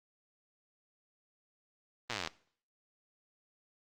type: slowing click train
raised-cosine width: 0.2 ms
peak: -18 dBFS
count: 18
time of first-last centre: 2.1-2.274 s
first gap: 8 ms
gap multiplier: 1.03
effects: noise-tail reverb RT60 0.5 s tail -18 dB re dry + Opus 32 kbps